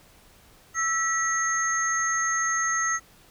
sine tone cluster, 1314 / 1936 / 6420 Hz, E6 / B6 / G8, -6 / -35 / +40 cents, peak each -27 dBFS, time 0.74-3 s, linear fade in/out 50 ms, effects pink hiss -55 dBFS RMS until 3.3 s

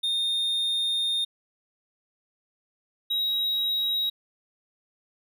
triangle tone pair in turn, 3660 / 3824 Hz, A#7 / A#7, -32 / +43 cents, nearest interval minor second, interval 75 cents, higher second, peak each -22 dBFS, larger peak neither, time 0.03-1.25 / 3.1-4.1 s, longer first, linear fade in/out 10 ms, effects none

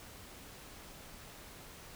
silence, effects pink hiss -52 dBFS RMS until 1.95 s

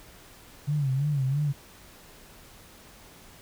sine tone with vibrato, 140 Hz, C#3, 18 cents sharp, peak -23 dBFS, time 0.67-1.53 s, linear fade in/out 20 ms, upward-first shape sine, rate 3 Hz, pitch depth 120 cents each way, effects pink hiss -51 dBFS RMS until 3.41 s

